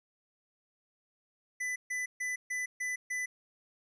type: tone bursts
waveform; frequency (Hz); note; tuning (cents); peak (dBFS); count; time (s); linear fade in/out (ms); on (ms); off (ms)
square; 1998; B6; +20; -33; 6; 1.6-3.26; 10; 160; 140
effects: resampled to 22050 Hz